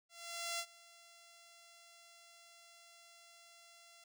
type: tone with ADSR envelope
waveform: 5% pulse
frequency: 683 Hz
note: F5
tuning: 39 cents flat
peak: -26 dBFS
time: 0.09-4.04 s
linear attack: 500 ms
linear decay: 65 ms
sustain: -22 dB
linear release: 3 ms
effects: none